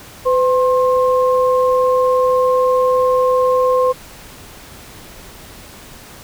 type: tone pair together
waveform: sine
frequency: 507 / 1063.8 Hz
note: B4 / C6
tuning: +45 / +28 cents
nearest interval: octave + minor second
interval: 1283 cents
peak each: -12 / -17 dBFS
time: 0.25-3.93 s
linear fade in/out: 20 ms
effects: pink hiss -38 dBFS RMS until 6.23 s